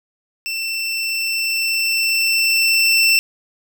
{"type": "tone with level ramp", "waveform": "25% pulse", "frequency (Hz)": 2683, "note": "E7", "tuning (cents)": 30, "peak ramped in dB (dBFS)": [-18, -7], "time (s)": [0.46, 3.19], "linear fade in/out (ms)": 0, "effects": []}